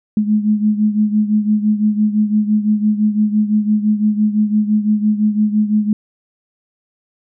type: beating tone pair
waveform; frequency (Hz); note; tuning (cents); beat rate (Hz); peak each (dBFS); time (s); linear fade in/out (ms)
sine; 210.5 / 216.4; G#3 / A3; +24 / -29; 5.9; -13 / -18; 0.17-5.93; 2
effects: none